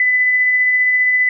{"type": "tone with tremolo", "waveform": "sine", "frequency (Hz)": 2002, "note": "B6", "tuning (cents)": 23, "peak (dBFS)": -10, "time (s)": [0, 1.29], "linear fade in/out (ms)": 2, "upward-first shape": "sine", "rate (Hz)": 15, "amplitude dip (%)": 25, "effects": []}